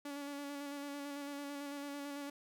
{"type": "tone with vibrato", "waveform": "sawtooth", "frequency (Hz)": 284.7, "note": "C#4", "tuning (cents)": 46, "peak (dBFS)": -38, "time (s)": [0.05, 2.3], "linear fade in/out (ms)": 5, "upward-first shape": "square", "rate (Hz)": 9, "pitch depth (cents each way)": 20, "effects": []}